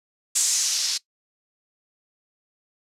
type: noise with low-pass filter sweep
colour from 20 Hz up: violet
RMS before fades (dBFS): -23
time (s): 0.35-0.98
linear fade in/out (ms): 10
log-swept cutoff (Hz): 7500 to 4800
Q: 2.5
effects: noise-tail reverb RT60 0.1 s tail -20 dB re dry + low-pass 12000 Hz 12 dB/octave